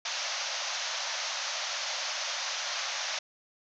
white band-pass noise, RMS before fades -34 dBFS, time 0.05-3.19 s, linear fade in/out 5 ms, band 540 to 6500 Hz, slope 96 dB/octave, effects none

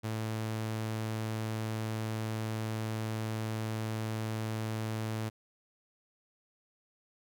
sawtooth tone, 110 Hz, A2, in tune, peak -29 dBFS, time 0.03-5.3 s, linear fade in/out 20 ms, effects none

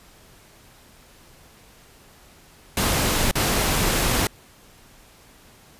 pink noise with dropouts, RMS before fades -21 dBFS, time 2.77-4.27 s, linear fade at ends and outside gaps 2 ms, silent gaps 3.312-3.354 s, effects pink hiss -51 dBFS RMS until 5.79 s + resampled to 32000 Hz

